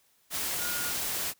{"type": "tone in noise", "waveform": "sine", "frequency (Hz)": 1431, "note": "F6", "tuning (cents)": 42, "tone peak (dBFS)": -37, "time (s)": [0.58, 0.94], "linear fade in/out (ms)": 50, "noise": "white", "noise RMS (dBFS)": -32, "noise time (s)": [0.3, 1.34], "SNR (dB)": -8, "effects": ["white hiss -67 dBFS RMS until 1.39 s"]}